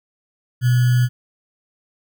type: tone with sample-and-hold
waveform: sine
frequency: 123.47 Hz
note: B2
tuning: in tune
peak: -12 dBFS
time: 0.61-1.09 s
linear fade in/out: 50 ms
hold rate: 1575 Hz
effects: none